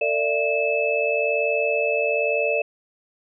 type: tone cluster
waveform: sine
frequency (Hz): 451.4 / 589 / 670 / 2610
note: A4 / D5 / E5 / E7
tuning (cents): +44 / +5 / +28 / -18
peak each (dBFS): -25 / -23 / -29 / -24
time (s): 0.01-2.62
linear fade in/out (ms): 5
effects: none